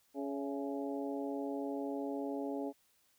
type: harmonic tone with a mistuned harmonic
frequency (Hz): 139.9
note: C#3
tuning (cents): +16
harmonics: 2 / 3 / 4 / 5 / 6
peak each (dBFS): -38 / -42 / -44 / -46 / -48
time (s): 0.14-2.73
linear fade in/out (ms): 50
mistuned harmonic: 5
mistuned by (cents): -67
effects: white hiss -72 dBFS RMS until 3.18 s